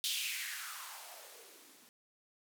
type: noise with band-pass filter sweep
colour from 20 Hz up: violet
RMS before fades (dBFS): -43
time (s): 0.04-1.89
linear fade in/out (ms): 0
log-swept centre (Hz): 3600 to 210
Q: 3.8
effects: none